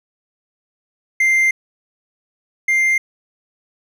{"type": "tone pair in turn", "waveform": "triangle", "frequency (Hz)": [2093, 2101], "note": ["C7", "C7"], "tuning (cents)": [0, 7], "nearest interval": "unison", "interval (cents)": 7, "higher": "second", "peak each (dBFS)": [-10, -11], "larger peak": "first", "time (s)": [[1.2, 1.51], [2.68, 2.98]], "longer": "first", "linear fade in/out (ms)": 5, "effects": []}